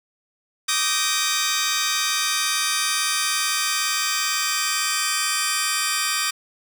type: chord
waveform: 10% pulse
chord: Eb major seventh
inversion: third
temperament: just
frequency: 1166.7 / 1244.5 / 1555.6 / 1866.8 Hz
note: D6 / Eb6 / G6 / Bb6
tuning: -12 / 0 / -14 / +2 cents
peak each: -18 dBFS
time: 0.68-6.31 s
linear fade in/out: 10 ms
effects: none